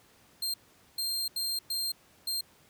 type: tone bursts at uneven times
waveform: sawtooth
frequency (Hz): 4186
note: C8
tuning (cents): 0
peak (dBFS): -27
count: 5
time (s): 0.42-0.54 / 0.98-1.28 / 1.36-1.59 / 1.7-1.92 / 2.27-2.41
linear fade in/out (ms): 5
effects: pink hiss -61 dBFS RMS until 2.69 s + high-pass 80 Hz 12 dB/octave